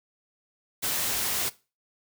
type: noise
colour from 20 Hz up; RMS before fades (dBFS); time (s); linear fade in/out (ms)
white; -28; 0.82-1.5; 20
effects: noise-tail reverb RT60 0.3 s tail -19 dB re dry